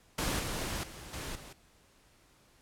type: noise with level steps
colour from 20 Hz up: pink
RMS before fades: -32 / -36 / -47 / -40 / -49 dBFS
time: 0.18-1.53 s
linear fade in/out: 5 ms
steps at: 0.39 / 0.83 / 1.13 / 1.35 s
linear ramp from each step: 5 ms
effects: pink hiss -64 dBFS RMS until 2.61 s + low-pass 12000 Hz 12 dB/octave